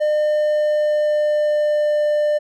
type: tone with pitch glide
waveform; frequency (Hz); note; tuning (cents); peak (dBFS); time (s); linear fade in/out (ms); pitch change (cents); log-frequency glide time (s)
triangle; 604 to 597.1; D5 to D5; +48 to +29; -13; 0-2.39; 20; -19; 0.16-2.04
effects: none